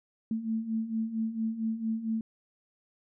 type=beating tone pair; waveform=sine; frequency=220 / 224.4 Hz; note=A3 / A3; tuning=0 / +34 cents; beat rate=4.4 Hz; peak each=-35 / -30 dBFS; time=0.31-2.21 s; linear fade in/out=2 ms; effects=none